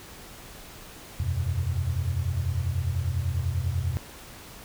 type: chord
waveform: sine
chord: E suspended second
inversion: none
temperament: equal with one note detuned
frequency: 82.41 / 92.5 / 126.5 Hz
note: E2 / F#2 / B2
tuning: 0 / 0 / +42 cents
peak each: -29 / -28 / -30 dBFS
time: 1.2-3.97 s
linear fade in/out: 0 ms
effects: pink hiss -45 dBFS RMS until 4.64 s